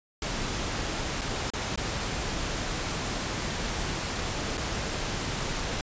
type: noise with dropouts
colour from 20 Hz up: pink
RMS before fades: -31 dBFS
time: 0.22-5.81 s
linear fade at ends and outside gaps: 2 ms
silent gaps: 1.212-1.216 / 1.503-1.535 / 1.759-1.775 / 4.573-4.577 s
effects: resampled to 16000 Hz